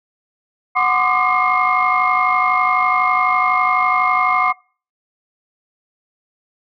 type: tone cluster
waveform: sine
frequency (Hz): 738 / 1036 / 1166 / 1218 / 2141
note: F#5 / C6 / D6 / D#6 / C7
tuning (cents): -5 / -17 / -13 / -37 / +39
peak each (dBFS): -19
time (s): 0.75-4.53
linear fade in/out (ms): 20
effects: noise-tail reverb RT60 0.4 s tail -24 dB re dry + tanh soft clip ceiling -4 dBFS